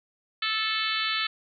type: harmonic tone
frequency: 438 Hz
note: A4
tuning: 8 cents flat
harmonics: 3 / 4 / 5 / 6 / 7 / 8 / 9 / 10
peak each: -32 / -33 / -34 / -34 / -33 / -33 / -34 / -36 dBFS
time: 0.42-1.27 s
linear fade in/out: 5 ms
effects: none